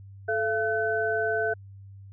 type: tone cluster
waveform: sine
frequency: 436.3 / 680 / 1514 Hz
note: A4 / F5 / F#6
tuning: -15 / -46 / +39 cents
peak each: -28 dBFS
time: 0.28-1.54 s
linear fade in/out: 10 ms
effects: added 98 Hz sine -43 dBFS peak until 2.12 s